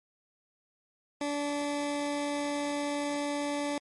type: tone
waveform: 20% pulse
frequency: 289.4 Hz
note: D4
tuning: 25 cents flat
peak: -25 dBFS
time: 1.21-3.78 s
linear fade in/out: 2 ms
effects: MP3 48 kbps